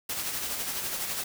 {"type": "noise with tremolo", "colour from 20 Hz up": "white", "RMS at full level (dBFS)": -31, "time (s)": [0.09, 1.24], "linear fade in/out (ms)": 5, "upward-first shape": "sine", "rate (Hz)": 12, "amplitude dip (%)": 40, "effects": []}